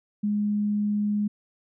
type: tone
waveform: sine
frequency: 207.7 Hz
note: G#3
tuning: in tune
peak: -22 dBFS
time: 0.23-1.28 s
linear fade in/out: 10 ms
effects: none